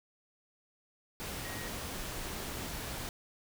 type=tone in noise; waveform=sine; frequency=1887 Hz; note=A#6; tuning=21 cents sharp; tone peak=-45 dBFS; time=1.45-1.68 s; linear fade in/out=0 ms; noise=pink; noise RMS=-40 dBFS; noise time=1.2-3.09 s; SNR=-8 dB; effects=none